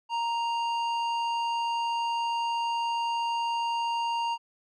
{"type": "tone with low-pass filter", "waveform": "square", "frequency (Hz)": 932.3, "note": "A#5", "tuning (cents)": 0, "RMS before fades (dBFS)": -29, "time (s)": [0.09, 4.38], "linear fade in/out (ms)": 50, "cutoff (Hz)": 3800, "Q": 0.84, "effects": []}